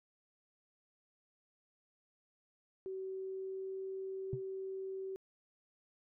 sine tone with pitch glide, 380 to 382.9 Hz, F#4 to G4, +46 to -41 cents, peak -39 dBFS, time 2.86-5.16 s, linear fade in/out 0 ms, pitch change +13 cents, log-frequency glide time 2.97-3.82 s
sine tone with exponential decay, 130.81 Hz, C3, in tune, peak -30 dBFS, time 4.33-4.42 s, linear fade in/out 2 ms, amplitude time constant 18 ms
effects tanh soft clip ceiling -25 dBFS

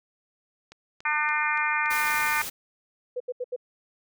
click train, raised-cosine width 0.2 ms, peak -28 dBFS, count 6, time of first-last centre 0.72-2.145 s, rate 3.51 Hz
harmonic tone, 301.1 Hz, D4, 43 cents sharp, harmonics 3 / 4 / 5 / 6 / 7 / 8, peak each -30 / -30 / -30 / -30 / -30 / -30 dBFS, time 1.05-2.42 s, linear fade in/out 5 ms
white noise, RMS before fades -34 dBFS, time 1.9-2.5 s, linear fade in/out 10 ms
sine tone bursts, 496.8 Hz, B4, 10 cents sharp, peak -27 dBFS, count 4, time 3.16-3.563 s, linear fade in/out 10 ms, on 43 ms, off 77 ms
effects none

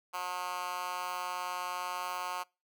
10% pulse tone with high-pass filter, 180.1 Hz, F#3, 46 cents flat, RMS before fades -37 dBFS, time 0.13-2.44 s, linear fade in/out 20 ms, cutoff 1000 Hz, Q 2, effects noise-tail reverb RT60 0.3 s tail -26 dB re dry

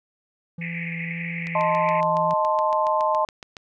triangle tone with vibrato, 168.1 Hz, E3, 34 cents sharp, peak -28 dBFS, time 0.58-2.34 s, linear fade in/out 5 ms, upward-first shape sine, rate 1.8 Hz, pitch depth 9 cents each way
pink band-pass noise, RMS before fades -33 dBFS, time 0.61-2.01 s, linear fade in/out 5 ms, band 1900 to 2500 Hz, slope 96 dB/octave
click train, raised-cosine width 0.2 ms, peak -20 dBFS, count 16, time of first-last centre 1.47-3.568 s, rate 7.15 Hz
sine chord, A diminished, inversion second, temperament equal, 622.3 / 880 / 1046.5 Hz, Eb5 / A5 / C6, 0 / 0 / 0 cents, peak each -23 dBFS, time 1.55-3.25 s, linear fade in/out 2 ms
effects none

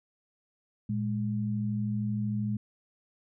sine tone pair together, 114.82 / 207.8 Hz, A#2 / G#3, -26 / +1 cents, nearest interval minor seventh, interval 1027 cents, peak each -31 / -30 dBFS, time 0.89-2.57 s, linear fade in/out 5 ms, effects none

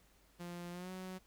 sawtooth tone with pitch glide, 174.4 to 185.84 Hz, F3 to F#3, -2 to +8 cents, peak -40 dBFS, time 0.39-1.19 s, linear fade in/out 20 ms, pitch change +110 cents, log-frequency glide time 0.71-0.91 s, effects added 50 Hz sine -69 dBFS peak until 1.26 s + pink hiss -69 dBFS RMS until 1.26 s

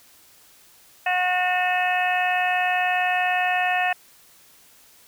harmonic tone with a mistuned harmonic, 363 Hz, F#4, 33 cents flat, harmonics 2 / 3 / 4 / 5 / 6 / 7 / 8, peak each -22 / -35 / -33 / -25 / -38 / -26 / -37 dBFS, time 1.06-3.93 s, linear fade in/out 5 ms, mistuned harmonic 7, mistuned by +26 cents, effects white hiss -53 dBFS RMS until 5.07 s

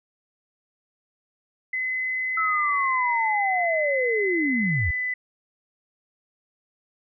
sine tone with pitch glide, 2032 to 2002 Hz, B6 to B6, +49 to +23 cents, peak -24 dBFS, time 1.73-5.14 s, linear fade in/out 5 ms, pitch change -26 cents, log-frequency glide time 4.63-4.83 s
sine linear sweep, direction down, 1322 to 66.6 Hz, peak -22 dBFS, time 2.37-4.91 s, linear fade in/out 5 ms
effects none

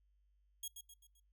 10% pulse tone with echo, 3300 Hz, G#7, 12 cents flat, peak -33 dBFS, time 0.63-0.68 s, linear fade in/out 5 ms, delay 130 ms, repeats 4, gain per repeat -7 dB, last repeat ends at 1.2 s, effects noise-tail reverb RT60 0.2 s tail -24 dB re dry + added 50 Hz sine -70 dBFS peak until 1.32 s

